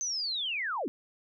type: linear sweep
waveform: sine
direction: down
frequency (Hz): 6272 to 211.2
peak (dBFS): -30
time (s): 0.01-0.88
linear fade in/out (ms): 0
effects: none